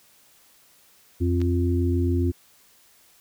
harmonic tone, 87.31 Hz, F2, in tune, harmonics 1 / 3 / 4, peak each -21 / -26 / -27 dBFS, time 1.2-2.32 s, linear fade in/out 20 ms
clicks, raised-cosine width 0.2 ms, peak -30 / -21 dBFS, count 2, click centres 1.404 / 1.416 s
effects white hiss -57 dBFS RMS until 3.2 s

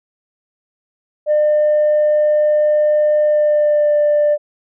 sine tone with pitch glide, 602 to 592.7 Hz, D5 to D5, +43 to +16 cents, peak -9 dBFS, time 1.26-4.38 s, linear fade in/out 50 ms, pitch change -27 cents, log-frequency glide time 3.24-3.95 s, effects tanh soft clip ceiling -8 dBFS

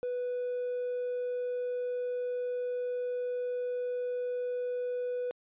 triangle tone, 493.9 Hz, B4, in tune, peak -28 dBFS, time 0.03-5.31 s, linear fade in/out 0 ms, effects tanh soft clip ceiling -26 dBFS + resampled to 8000 Hz

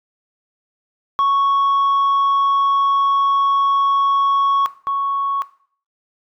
sine tone pair in turn, 1108.7 / 1108.7 Hz, C#6 / C#6, 0 / 0 cents, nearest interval unison, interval 0 cents, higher neither, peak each -10 / -16 dBFS, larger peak first, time 1.19-4.66 / 4.87-5.42 s, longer first, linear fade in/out 0 ms, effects noise-tail reverb RT60 0.5 s tail -17 dB re dry + tanh soft clip ceiling -12 dBFS

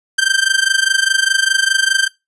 sawtooth tone with amplitude modulation, 1568 Hz, G6, in tune, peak -5 dBFS, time 0.18-2.08 s, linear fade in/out 10 ms, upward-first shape sine, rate 24.9 Hz, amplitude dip 85%, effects noise-tail reverb RT60 0.2 s tail -20 dB re dry + resampled to 24000 Hz

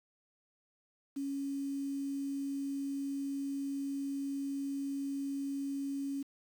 sine tone with quantisation, 277.2 Hz, C#4, in tune, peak -34 dBFS, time 1.16-6.23 s, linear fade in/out 10 ms, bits 9, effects none

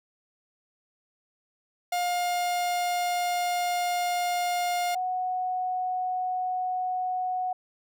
45% pulse / sine tone pair in turn, 709 / 736.6 Hz, F5 / F#5, +26 / -8 cents, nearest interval minor second, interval 66 cents, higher second, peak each -25 / -26 dBFS, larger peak first, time 1.92-4.95 / 4.95-7.53 s, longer first, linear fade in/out 5 ms, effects none

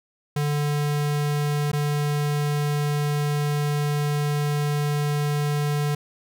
square tone with dropouts, 146.83 Hz, D3, in tune, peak -22 dBFS, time 0.36-5.95 s, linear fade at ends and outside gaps 5 ms, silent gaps 1.717-1.731 s, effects none

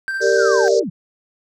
triangle tone with tremolo, 1568 Hz, G6, in tune, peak -18 dBFS, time 0.08-0.68 s, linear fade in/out 0 ms, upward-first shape square, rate 16 Hz, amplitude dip 25%
sine chord, G minor, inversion none, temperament equal with one note detuned, 392 / 460.8 / 587.3 Hz, G4 / Bb4 / D5, 0 / -20 / 0 cents, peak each -17 / -16 / -18 dBFS, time 0.2-0.84 s, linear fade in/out 50 ms
white band-pass noise, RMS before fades -32 dBFS, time 0.21-0.8 s, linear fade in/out 10 ms, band 4500 to 6300 Hz, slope 48 dB/octave
sine linear sweep, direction down, 1568 to 140.6 Hz, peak -22 dBFS, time 0.36-0.9 s, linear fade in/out 10 ms
effects none

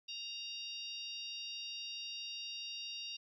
harmonic tone, 932.3 Hz, A#5, in tune, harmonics 3 / 4 / 5 / 6, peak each -45 / -47 / -49 / -51 dBFS, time 0.08-3.17 s, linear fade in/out 10 ms, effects 13-bit

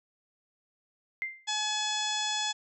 sine tone with exponential decay, 2091 Hz, C7, 2 cents flat, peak -27 dBFS, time 1.22-1.49 s, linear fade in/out 0 ms, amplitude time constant 57 ms
harmonic tone, 850 Hz, G#5, 40 cents sharp, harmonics 1 / 2 / 3 / 4 / 5 / 6 / 7 / 8 / 9, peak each -35 / -38 / -41 / -32 / -43 / -38 / -44 / -39 / -42 dBFS, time 1.47-2.53 s, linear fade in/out 20 ms
effects none

